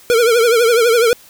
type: tone with vibrato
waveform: square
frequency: 466.2 Hz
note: A#4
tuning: in tune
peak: -10 dBFS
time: 0.1-1.13 s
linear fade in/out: 0 ms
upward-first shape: triangle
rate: 12 Hz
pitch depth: 110 cents each way
effects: white hiss -44 dBFS RMS until 1.29 s